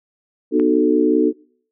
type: chord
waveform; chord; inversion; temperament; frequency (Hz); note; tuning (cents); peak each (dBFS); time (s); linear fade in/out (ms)
sine; B dominant seventh; none; equal with one note detuned; 246.9 / 304.5 / 370 / 440; B3 / D#4 / F#4 / A4; 0 / -37 / 0 / 0; -20 / -16 / -19 / -18; 0.51-1.33; 50
type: click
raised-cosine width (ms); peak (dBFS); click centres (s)
0.5; -19; 0.598
effects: noise-tail reverb RT60 0.6 s tail -26 dB re dry